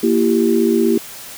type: chord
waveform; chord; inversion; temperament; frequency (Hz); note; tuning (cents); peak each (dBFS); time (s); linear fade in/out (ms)
sine; E diminished; second; equal with one note detuned; 233.1 / 336 / 392; Bb3 / E4 / G4; 0 / +33 / 0; -16; 0.03-0.98; 5
effects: white hiss -34 dBFS RMS until 1.37 s